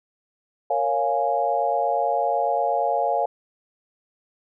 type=chord; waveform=sine; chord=Bb minor seventh; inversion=none; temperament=equal with one note detuned; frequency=466.2 / 554.4 / 701.3 / 830.6 Hz; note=Bb4 / Db5 / F5 / Ab5; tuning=0 / 0 / +7 / 0 cents; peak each=-29 / -25 / -23 / -25 dBFS; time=0.7-3.26 s; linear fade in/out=5 ms; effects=none